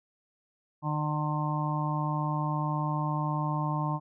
harmonic tone, 150.9 Hz, D3, 47 cents sharp, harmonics 1 / 2 / 4 / 5 / 6 / 7, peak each -29 / -37 / -41 / -40 / -35 / -35 dBFS, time 0.82-4 s, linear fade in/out 50 ms, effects none

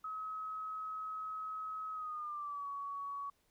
sine tone with pitch glide, 1278 to 1125.5 Hz, D#6 to C#6, +46 to +26 cents, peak -39 dBFS, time 0.04-3.3 s, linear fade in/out 5 ms, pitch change -220 cents, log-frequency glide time 1.92-2.68 s, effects pink hiss -75 dBFS RMS until 3.5 s

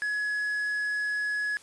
triangle tone, 1688 Hz, G#6, 28 cents sharp, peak -25 dBFS, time 0.02-1.57 s, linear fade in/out 0 ms, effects white hiss -53 dBFS RMS until 1.62 s + resampled to 24000 Hz

